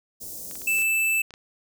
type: band-stop noise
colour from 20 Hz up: white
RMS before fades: -37 dBFS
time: 0.2-0.84 s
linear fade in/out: 20 ms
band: 590 to 5800 Hz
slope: 24 dB/octave
type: clicks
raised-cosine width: 0.2 ms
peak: -26 dBFS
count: 7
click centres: 0.512 / 0.555 / 0.618 / 0.786 / 0.82 / 1.307 / 1.339 s
type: tone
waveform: square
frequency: 2641 Hz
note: E7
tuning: 3 cents sharp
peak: -21 dBFS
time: 0.67-1.22 s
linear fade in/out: 5 ms
effects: none